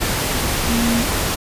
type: tone in noise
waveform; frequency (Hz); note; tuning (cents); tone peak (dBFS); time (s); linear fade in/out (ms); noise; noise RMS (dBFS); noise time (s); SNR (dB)
sine; 233.1; A#3; 0; -17; 0.68-1.03; 20; pink; -20; 0-1.36; 0
effects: resampled to 32000 Hz

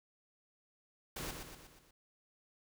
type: noise with echo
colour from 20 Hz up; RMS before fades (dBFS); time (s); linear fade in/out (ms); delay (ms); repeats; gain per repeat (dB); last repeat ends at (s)
pink; -42; 1.16-1.31; 5; 120; 5; -5; 1.91
effects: none

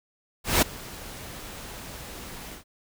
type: noise with ADSR envelope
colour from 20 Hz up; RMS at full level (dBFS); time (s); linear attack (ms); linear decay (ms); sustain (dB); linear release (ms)
pink; -18; 0.44-2.64; 180; 11; -22; 110
effects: none

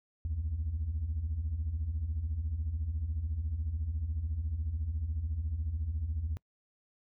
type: beating tone pair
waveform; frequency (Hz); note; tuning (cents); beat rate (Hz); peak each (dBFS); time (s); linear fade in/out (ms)
sine; 67.8 / 81.8; C#2 / E2; -38 / -13; 14; -36 / -31; 0.25-6.37; 0
effects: noise-tail reverb RT60 0.1 s tail -26 dB re dry + tanh soft clip ceiling -27 dBFS

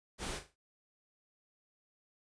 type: noise with echo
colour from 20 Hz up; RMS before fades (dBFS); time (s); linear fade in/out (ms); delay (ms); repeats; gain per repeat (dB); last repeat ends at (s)
pink; -40; 0.18-0.41; 50; 38; 4; -9; 0.562
effects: resampled to 22050 Hz

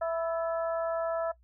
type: harmonic tone with a mistuned harmonic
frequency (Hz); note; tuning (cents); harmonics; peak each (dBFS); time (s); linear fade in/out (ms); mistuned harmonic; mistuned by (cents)
330.3; E4; +4; 2 / 3 / 4 / 5; -28 / -41 / -37 / -44; 0.01-1.32; 10; 5; +65
effects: noise-tail reverb RT60 0.1 s tail -20 dB re dry + added 60 Hz sine -59 dBFS peak until 1.43 s

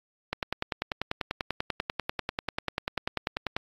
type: click train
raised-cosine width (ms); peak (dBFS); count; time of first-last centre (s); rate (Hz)
0.3; -12; 34; 0.33-3.565; 10.2
effects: AAC 32 kbps

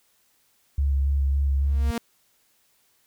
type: tone with vibrato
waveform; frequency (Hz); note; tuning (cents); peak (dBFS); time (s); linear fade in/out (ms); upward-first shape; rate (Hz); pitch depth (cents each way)
sine; 69.3; C#2; 0; -19; 0.78-1.91; 5; square; 3.6; 17
type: tone with exponential growth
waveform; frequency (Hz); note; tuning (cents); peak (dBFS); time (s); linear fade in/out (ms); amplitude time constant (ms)
sawtooth; 233.1; A#3; 0; -20; 1.58-1.98; 2; 85
effects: white hiss -65 dBFS RMS until 3.06 s

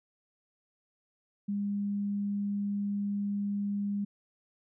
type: tone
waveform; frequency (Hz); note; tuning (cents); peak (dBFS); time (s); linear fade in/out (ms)
sine; 202.5; G#3; -43; -29; 1.48-4.05; 10
effects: none

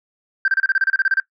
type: tone bursts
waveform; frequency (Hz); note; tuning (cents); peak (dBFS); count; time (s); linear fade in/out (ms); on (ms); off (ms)
sine; 1568; G6; 0; -12; 13; 0.45-1.2; 2; 30; 30
effects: noise-tail reverb RT60 0.1 s tail -19 dB re dry + tanh soft clip ceiling -9 dBFS

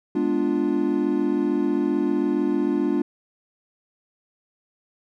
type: chord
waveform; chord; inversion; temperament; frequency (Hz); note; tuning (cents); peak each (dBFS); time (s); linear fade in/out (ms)
triangle; G# diminished seventh; none; equal; 207.7 / 246.9 / 293.7 / 349.2; G#3 / B3 / D4 / F4; 0 / 0 / 0 / 0; -26 / -25 / -21 / -23; 0.15-3.02; 5
effects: none

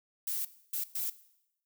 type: noise bursts at uneven times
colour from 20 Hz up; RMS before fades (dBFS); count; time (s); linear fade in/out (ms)
violet; -34; 3; 0.27-0.45 / 0.73-0.84 / 0.95-1.1; 5
effects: noise-tail reverb RT60 0.8 s tail -17 dB re dry

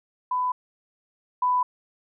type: tone pair in turn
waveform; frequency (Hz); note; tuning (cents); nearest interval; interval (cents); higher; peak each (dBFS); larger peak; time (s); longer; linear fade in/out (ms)
sine; 1000 / 995.6; B5 / B5; +21 / +14; unison; 7; first; -22 / -19; second; 0.31-0.52 / 1.42-1.63; neither; 5
effects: none

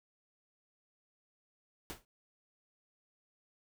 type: noise with exponential decay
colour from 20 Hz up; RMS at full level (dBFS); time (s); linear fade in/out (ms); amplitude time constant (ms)
pink; -39; 1.9-2.05; 0; 31
effects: none

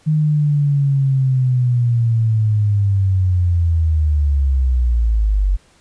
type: linear sweep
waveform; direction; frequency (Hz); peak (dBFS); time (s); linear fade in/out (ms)
sine; down; 155.56 to 46.25; -12; 0.06-5.57; 20
effects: pink hiss -53 dBFS RMS until 5.8 s + resampled to 22050 Hz

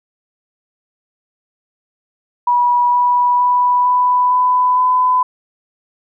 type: tone with pitch steps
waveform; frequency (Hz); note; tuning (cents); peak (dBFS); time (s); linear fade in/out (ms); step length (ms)
sine; 972 / 978.8 / 985.6 / 992.4 / 999.3 / 1006.3; B5 / B5 / B5 / B5 / B5 / B5; -28 / -16 / -4 / +8 / +20 / +32; -10; 2.47-5.23; 5; 460
effects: none

